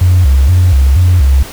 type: tone with vibrato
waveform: sine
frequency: 77.78 Hz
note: D#2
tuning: in tune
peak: -3 dBFS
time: 0.01-1.43 s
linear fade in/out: 5 ms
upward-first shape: square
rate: 2.1 Hz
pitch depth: 250 cents each way
effects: tanh soft clip ceiling 0 dBFS + pink hiss -28 dBFS RMS until 1.52 s